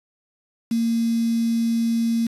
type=tone with quantisation; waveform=sine; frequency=230 Hz; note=A#3; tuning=23 cents flat; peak=-18 dBFS; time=0.71-2.27 s; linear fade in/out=5 ms; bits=6; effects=resampled to 32000 Hz